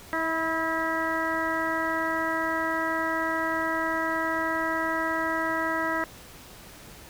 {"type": "harmonic tone with a mistuned harmonic", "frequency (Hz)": 323.3, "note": "E4", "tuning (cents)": -34, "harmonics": [1, 2, 3, 4, 5, 6], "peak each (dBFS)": [-32, -32, -32, -32, -32, -32], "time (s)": [0.13, 6.04], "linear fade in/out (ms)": 0, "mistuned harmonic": 3, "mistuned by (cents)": 19, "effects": ["pink hiss -47 dBFS RMS until 7.09 s"]}